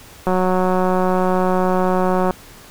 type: click train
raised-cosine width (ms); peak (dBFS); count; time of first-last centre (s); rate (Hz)
1; -5; 376; 0.27-2.308; 184
effects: pink hiss -42 dBFS RMS until 2.7 s